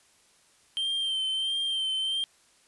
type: tone with vibrato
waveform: triangle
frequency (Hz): 3136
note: G7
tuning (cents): 0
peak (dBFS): -25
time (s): 0.77-2.24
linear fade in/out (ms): 0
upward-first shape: sine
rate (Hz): 1.5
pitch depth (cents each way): 31
effects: white hiss -62 dBFS RMS until 2.67 s + resampled to 24000 Hz